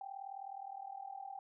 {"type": "tone with amplitude modulation", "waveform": "sine", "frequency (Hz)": 784, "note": "G5", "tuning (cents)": 0, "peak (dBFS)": -40, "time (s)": [0.01, 1.39], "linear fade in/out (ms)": 2, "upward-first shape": "sine", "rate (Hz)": 39.5, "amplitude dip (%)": 85, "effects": []}